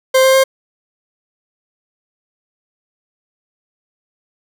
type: tone with pitch steps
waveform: 40% pulse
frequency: 523.3 / 527.5 / 531.8 Hz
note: C5 / C5 / C5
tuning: 0 / +14 / +28 cents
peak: -7 dBFS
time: 0.14-0.44 s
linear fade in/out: 10 ms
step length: 100 ms
effects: none